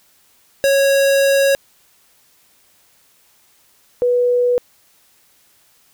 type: tone pair in turn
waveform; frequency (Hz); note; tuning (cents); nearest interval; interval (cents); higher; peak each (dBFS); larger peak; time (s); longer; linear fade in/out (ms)
square / sine; 551 / 490; C#5 / B4; -11 / -14; major second; 203; first; -12; neither; 0.64-1.55 / 4.02-4.58; first; 0
effects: white hiss -55 dBFS RMS until 5.93 s